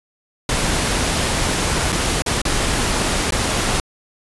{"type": "noise with dropouts", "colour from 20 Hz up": "pink", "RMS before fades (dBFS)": -19, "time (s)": [0.49, 3.8], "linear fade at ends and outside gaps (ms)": 2, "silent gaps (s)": [[1.922, 1.926], [2.221, 2.262], [2.417, 2.452], [3.307, 3.322]], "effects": ["resampled to 24000 Hz"]}